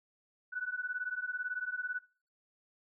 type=beating tone pair; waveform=sine; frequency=1476 / 1494 Hz; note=F#6 / F#6; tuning=-5 / +16 cents; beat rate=18 Hz; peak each=-38 / -37 dBFS; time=0.52-2 s; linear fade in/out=20 ms; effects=noise-tail reverb RT60 0.4 s tail -21 dB re dry